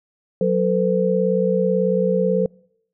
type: tone cluster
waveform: sine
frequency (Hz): 183.8 / 449.8 / 508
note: F#3 / A4 / B4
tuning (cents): -11 / +38 / +49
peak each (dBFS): -20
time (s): 0.41-2.46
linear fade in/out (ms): 2
effects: noise-tail reverb RT60 0.7 s tail -26 dB re dry